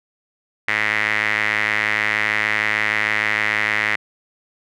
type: tone with band-pass filter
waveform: sawtooth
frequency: 106.5 Hz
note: G#2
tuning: 44 cents sharp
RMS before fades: -20 dBFS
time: 0.68-3.96 s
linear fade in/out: 5 ms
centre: 2000 Hz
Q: 5.7
effects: none